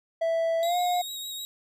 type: tone with pitch glide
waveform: triangle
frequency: 659.3 to 714.8 Hz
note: E5 to F5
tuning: 0 to +40 cents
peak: -21 dBFS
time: 0.21-1.02 s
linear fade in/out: 10 ms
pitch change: +140 cents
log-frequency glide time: 0.6-0.76 s
type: tone with vibrato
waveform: sawtooth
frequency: 3796 Hz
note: A#7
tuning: 31 cents sharp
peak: -31 dBFS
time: 0.63-1.45 s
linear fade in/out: 0 ms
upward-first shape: sine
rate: 6.6 Hz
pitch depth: 20 cents each way
effects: none